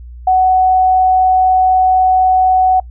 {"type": "tone", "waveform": "sine", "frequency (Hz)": 746, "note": "F#5", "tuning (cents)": 14, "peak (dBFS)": -7, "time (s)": [0.27, 2.8], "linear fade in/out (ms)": 5, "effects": ["noise-tail reverb RT60 0.1 s tail -24 dB re dry", "added 60 Hz sine -29 dBFS peak until 2.9 s"]}